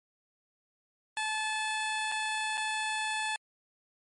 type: tone with dropouts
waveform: 15% pulse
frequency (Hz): 867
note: A5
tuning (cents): -26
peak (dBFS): -24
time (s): 1.17-3.36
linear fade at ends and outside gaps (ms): 1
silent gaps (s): 2.117-2.121 / 2.573-2.577
effects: MP3 48 kbps